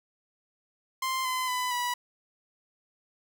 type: tone with pitch steps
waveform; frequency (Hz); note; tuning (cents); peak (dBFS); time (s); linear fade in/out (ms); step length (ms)
sawtooth; 1046.5 / 1023.2 / 1000.4 / 978.1; C6 / C6 / B5 / B5; 0 / -39 / +22 / -17; -24; 1.02-1.94; 5; 230
effects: none